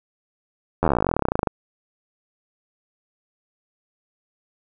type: slowing click train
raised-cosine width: 1 ms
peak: -5 dBFS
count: 29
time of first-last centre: 0.83-1.472 s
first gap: 11 ms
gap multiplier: 1.05
effects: none